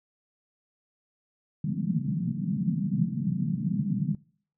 white band-pass noise, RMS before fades -28 dBFS, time 1.64-4.15 s, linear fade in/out 5 ms, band 140 to 210 Hz, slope 48 dB/octave, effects noise-tail reverb RT60 0.5 s tail -22 dB re dry

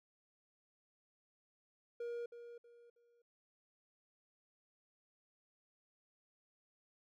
triangle tone with echo, 473.9 Hz, A#4, 28 cents sharp, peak -38 dBFS, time 2-2.26 s, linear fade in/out 5 ms, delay 320 ms, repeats 3, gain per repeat -10 dB, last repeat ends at 3.22 s, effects none

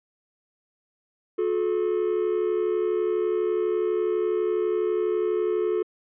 triangle tone pair together, 359.8 / 431.9 Hz, F#4 / A4, -48 / -32 cents, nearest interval minor third, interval 316 cents, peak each -22 dBFS, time 1.38-5.83 s, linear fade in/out 10 ms, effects tanh soft clip ceiling -14 dBFS + resampled to 8000 Hz

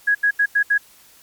sine tone bursts at uneven times, 1661.2 Hz, G#6, in tune, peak -13 dBFS, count 5, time 0.07-0.15 / 0.23-0.31 / 0.39-0.46 / 0.55-0.63 / 0.7-0.78 s, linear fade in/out 10 ms, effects white hiss -50 dBFS RMS until 1.22 s + MP3 96 kbps

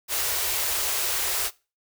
white band-stop noise, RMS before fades -26 dBFS, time 0.08-1.51 s, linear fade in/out 50 ms, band 100 to 350 Hz, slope 48 dB/octave, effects noise-tail reverb RT60 0.3 s tail -21 dB re dry

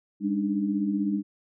sine tone cluster, 202.3 / 286.6 / 302.5 Hz, G#3 / D4 / D#4, -45 / -42 / -49 cents, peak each -26 / -32 / -28 dBFS, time 0.2-1.23 s, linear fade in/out 50 ms, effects none

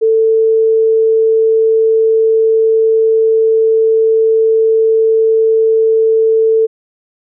sine tone, 444.9 Hz, A4, 19 cents sharp, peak -7 dBFS, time 0.01-6.67 s, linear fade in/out 20 ms, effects none

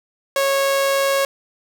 sawtooth tone with amplitude modulation, 550 Hz, C#5, 14 cents flat, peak -11 dBFS, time 0.36-1.25 s, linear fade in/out 2 ms, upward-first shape sine, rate 143 Hz, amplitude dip 25%, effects none

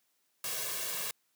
white noise with comb filter, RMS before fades -36 dBFS, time 0.44-1.11 s, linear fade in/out 2 ms, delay 1.8 ms, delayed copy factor +0.7, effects white hiss -75 dBFS RMS until 1.35 s + high-pass 150 Hz 12 dB/octave

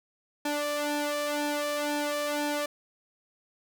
sawtooth tone with flanger, 293.7 Hz, D4, in tune, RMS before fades -30 dBFS, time 0.45-2.66 s, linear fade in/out 5 ms, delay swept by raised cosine 1.2 to 1.75 ms, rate 2 Hz, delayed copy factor +0.75, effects none

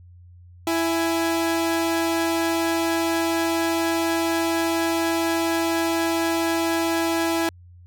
sawtooth tone pair together, 331.4 / 830.6 Hz, E4 / G#5, +9 / 0 cents, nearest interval octave + major third, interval 1591 cents, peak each -17 / -25 dBFS, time 0.67-7.49 s, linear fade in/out 2 ms, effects added 88 Hz sine -44 dBFS peak until 7.86 s

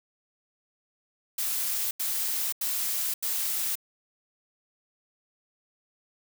blue noise bursts, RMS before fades -29 dBFS, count 4, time 1.38-3.755 s, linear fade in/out 5 ms, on 530 ms, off 85 ms, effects none

